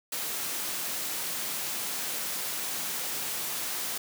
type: high-pass noise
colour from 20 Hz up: white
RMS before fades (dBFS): -33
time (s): 0.12-3.98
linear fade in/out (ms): 5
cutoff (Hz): 150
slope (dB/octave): 12
effects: none